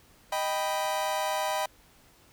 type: chord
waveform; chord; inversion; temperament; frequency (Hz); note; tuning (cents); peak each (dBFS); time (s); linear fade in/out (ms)
40% pulse; Eb augmented; none; equal; 622.3 / 784 / 987.8; Eb5 / G5 / B5; 0 / 0 / 0; -31; 0.32-1.66; 5
effects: pink hiss -59 dBFS RMS until 2.32 s